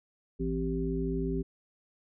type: harmonic tone with a mistuned harmonic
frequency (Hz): 55.8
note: A1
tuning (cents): +25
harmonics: 1 / 3 / 5 / 7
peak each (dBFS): -34 / -34 / -34 / -34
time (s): 0.39-1.43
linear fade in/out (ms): 20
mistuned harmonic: 5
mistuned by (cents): -110
effects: none